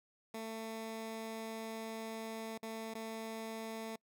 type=tone with dropouts; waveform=15% pulse; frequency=223 Hz; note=A3; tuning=23 cents sharp; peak=-35 dBFS; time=0.34-3.96 s; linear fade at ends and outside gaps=5 ms; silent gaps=2.578-2.628 / 2.939-2.95 s; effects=noise-tail reverb RT60 0.1 s tail -26 dB re dry